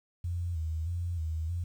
sine tone with vibrato, 83.3 Hz, E2, 19 cents sharp, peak -30 dBFS, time 0.24-1.64 s, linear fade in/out 5 ms, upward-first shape square, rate 1.6 Hz, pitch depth 72 cents each way, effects 10-bit

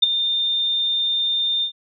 sine tone with ADSR envelope, 3615 Hz, A7, 46 cents sharp, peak -7 dBFS, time 0.02-1.72 s, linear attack 12 ms, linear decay 15 ms, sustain -11 dB, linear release 91 ms, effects none

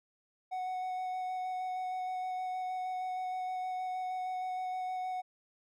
triangle tone with vibrato, 740 Hz, F#5, in tune, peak -32 dBFS, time 0.51-5.22 s, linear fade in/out 20 ms, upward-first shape square, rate 6.4 Hz, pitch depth 8 cents each way, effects none

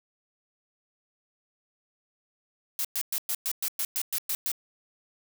blue noise bursts, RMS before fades -29 dBFS, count 11, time 2.79-4.517 s, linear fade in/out 0 ms, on 57 ms, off 110 ms, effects none

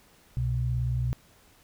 sine tone pair together, 65.32 / 123.3 Hz, C2 / B2, -2 / -2 cents, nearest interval major seventh, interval 1100 cents, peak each -30 / -26 dBFS, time 0.37-1.13 s, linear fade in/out 0 ms, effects pink hiss -59 dBFS RMS until 1.63 s

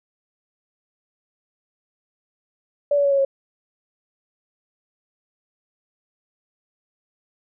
sine tone with pitch steps, 577 / 569.1 / 561.2 / 553.5 / 545.9 Hz, D5 / C#5 / C#5 / C#5 / C#5, -31 / +45 / +21 / -3 / -27 cents, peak -15 dBFS, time 2.91-3.25 s, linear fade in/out 5 ms, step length 68 ms, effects none

